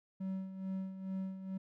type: tone with tremolo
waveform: triangle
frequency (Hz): 190.2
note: F#3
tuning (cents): +48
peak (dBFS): -33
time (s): 0.2-1.58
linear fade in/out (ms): 10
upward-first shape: sine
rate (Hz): 2.3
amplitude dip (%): 65
effects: none